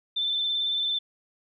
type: tone with vibrato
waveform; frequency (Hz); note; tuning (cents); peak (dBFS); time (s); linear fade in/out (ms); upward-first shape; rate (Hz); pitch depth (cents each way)
sine; 3542; A7; +11; -24; 0.16-0.99; 10; sine; 18; 21
effects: none